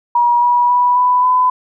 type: tone with pitch steps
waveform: sine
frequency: 958 / 969.7 / 981.5 / 993.5 / 1005.6 Hz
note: A#5 / B5 / B5 / B5 / B5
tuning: +47 / -32 / -11 / +10 / +31 cents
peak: -9 dBFS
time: 0.15-1.5 s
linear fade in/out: 5 ms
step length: 270 ms
effects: none